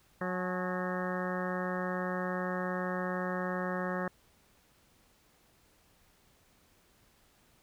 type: harmonic tone with a mistuned harmonic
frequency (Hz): 182.6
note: F#3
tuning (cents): -23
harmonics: 1 / 2 / 3 / 4 / 5 / 6 / 7 / 8 / 9 / 10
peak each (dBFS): -36 / -40 / -38 / -44 / -45 / -42 / -43 / -48 / -43 / -43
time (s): 0.21-4.08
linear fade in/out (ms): 2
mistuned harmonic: 5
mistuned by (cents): -83
effects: pink hiss -66 dBFS RMS until 7.62 s